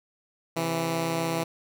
10% pulse tone pair together, 133.13 / 165.2 Hz, C3 / E3, +30 / +4 cents, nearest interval major third, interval 374 cents, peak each -27 / -18 dBFS, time 0.56-1.44 s, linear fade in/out 10 ms, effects none

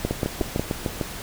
two click trains, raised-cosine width 2 ms, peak -10 / -9 dBFS, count 7 / 4, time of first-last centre 0.11-1.012 / 0.05-0.595 s, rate 6.65 / 5.5 Hz, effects pink hiss -35 dBFS RMS until 1.22 s

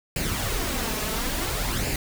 pink noise with flanger, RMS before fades -27 dBFS, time 0.16-1.96 s, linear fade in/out 2 ms, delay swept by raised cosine 0.41 to 4.71 ms, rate 0.58 Hz, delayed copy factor +0.55, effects none

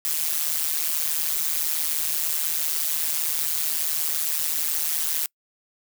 blue noise with amplitude modulation, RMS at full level -21 dBFS, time 0.05-5.26 s, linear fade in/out 0 ms, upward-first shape sine, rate 156 Hz, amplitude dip 95%, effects noise-tail reverb RT60 0.1 s tail -26 dB re dry

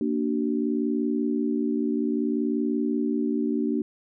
sine chord, Bb augmented, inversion none, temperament equal with one note detuned, 233.1 / 293.7 / 378.9 Hz, Bb3 / D4 / F#4, 0 / 0 / +41 cents, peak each -26 / -26 / -30 dBFS, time 0.01-3.82 s, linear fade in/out 2 ms, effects none

